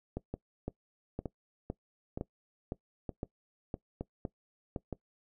two click trains, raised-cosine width 2 ms, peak -23 / -22 dBFS, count 6 / 10, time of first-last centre 0.34-4.927 / 0.17-4.762 s, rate 1.09 / 1.96 Hz, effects noise-tail reverb RT60 0.1 s tail -20 dB re dry

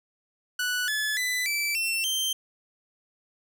sawtooth tone with pitch steps, 1480 / 1719.8 / 1998.5 / 2322 / 2699 / 3136 Hz, F#6 / A6 / B6 / D7 / E7 / G7, 0 / -40 / +20 / -20 / +40 / 0 cents, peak -22 dBFS, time 0.59-2.33 s, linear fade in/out 5 ms, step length 290 ms, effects none

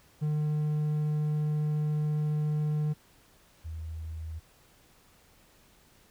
triangle / sine tone pair in turn, 151.2 / 80.1 Hz, D#3 / E2, -49 / -49 cents, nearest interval major seventh, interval 1100 cents, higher first, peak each -24 / -35 dBFS, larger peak first, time 0.21-2.94 / 3.64-4.4 s, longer first, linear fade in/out 20 ms, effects pink hiss -61 dBFS RMS until 6.1 s

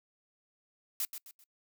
blue noise with echo, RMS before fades -33 dBFS, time 1-1.05 s, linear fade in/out 2 ms, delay 130 ms, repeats 3, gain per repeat -9 dB, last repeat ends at 1.44 s, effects noise-tail reverb RT60 0.1 s tail -24 dB re dry

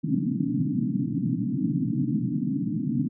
white band-pass noise, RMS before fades -26 dBFS, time 0.03-3.09 s, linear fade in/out 20 ms, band 120 to 300 Hz, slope 96 dB/octave, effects none

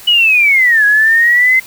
sine linear two-way sweep, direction down then up, 2960 to 1656 to 2073 Hz, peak -6 dBFS, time 0.07-1.6 s, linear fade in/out 10 ms, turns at 0.85 s, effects white hiss -35 dBFS RMS until 1.66 s

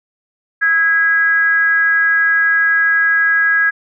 sine tone with frequency modulation, 1648 Hz, G#6, 14 cents flat, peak -10 dBFS, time 0.61-3.71 s, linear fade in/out 20 ms, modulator 349 Hz, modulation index 0.42, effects none

